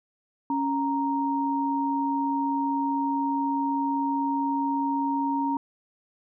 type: tone pair together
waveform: sine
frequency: 277.2 / 932.4 Hz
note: C#4 / A#5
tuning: 0 / 0 cents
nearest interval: octave + major sixth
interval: 2100 cents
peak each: -26 dBFS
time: 0.5-5.57 s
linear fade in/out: 2 ms
effects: none